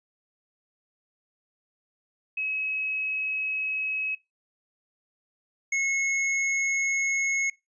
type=tone pair in turn; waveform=sine / square; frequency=2561 / 2178 Hz; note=D#7 / C#7; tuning=+49 / -31 cents; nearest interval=minor third; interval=280 cents; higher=first; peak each=-27 / -24 dBFS; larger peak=second; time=2.37-4.15 / 5.72-7.5 s; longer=neither; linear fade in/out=5 ms; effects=noise-tail reverb RT60 0.2 s tail -21 dB re dry + resampled to 22050 Hz